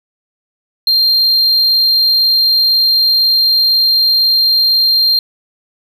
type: tone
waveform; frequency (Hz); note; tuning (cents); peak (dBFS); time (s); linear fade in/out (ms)
triangle; 4186; C8; 0; -7; 0.87-5.19; 2
effects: none